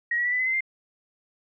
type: tone with pitch steps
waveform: sine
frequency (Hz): 1893 / 1926.1 / 1959.8 / 1994 / 2029 / 2064 / 2100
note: A#6 / B6 / B6 / B6 / B6 / C7 / C7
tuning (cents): +26 / -44 / -14 / +16 / +46 / -24 / +6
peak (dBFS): -22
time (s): 0.11-0.607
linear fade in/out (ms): 5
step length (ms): 71
effects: none